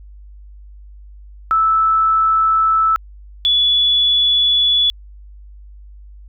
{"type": "tone pair in turn", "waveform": "sine", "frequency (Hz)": [1313, 3423], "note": ["E6", "A7"], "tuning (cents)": [-7, -48], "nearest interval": "octave + perfect fourth", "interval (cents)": 1659, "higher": "second", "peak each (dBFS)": -11, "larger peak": "neither", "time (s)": [[1.51, 2.96], [3.45, 4.9]], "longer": "neither", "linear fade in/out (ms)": 0, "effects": ["added 50 Hz sine -36 dBFS peak until 6.28 s"]}